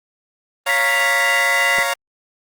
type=chord; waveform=15% pulse; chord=Bb minor; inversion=first; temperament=equal; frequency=554.4 / 698.5 / 932.3 Hz; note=Db5 / F5 / Bb5; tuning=0 / 0 / 0 cents; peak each=-16 dBFS; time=0.66-1.94 s; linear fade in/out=10 ms
type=tone with pitch glide; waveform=sine; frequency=1975.5 to 1992.7 Hz; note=B6 to B6; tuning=0 to +15 cents; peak=-16 dBFS; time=0.69-1.83 s; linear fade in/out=0 ms; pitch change=+15 cents; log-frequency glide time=1.17-1.52 s
type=clicks; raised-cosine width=1 ms; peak=-16 dBFS; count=2; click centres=1.784 / 1.789 s
effects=Opus 32 kbps